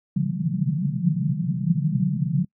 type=band-pass noise; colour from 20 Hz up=white; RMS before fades=-23 dBFS; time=0.16-2.45 s; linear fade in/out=5 ms; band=130 to 200 Hz; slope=96 dB/octave; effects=noise-tail reverb RT60 0.1 s tail -26 dB re dry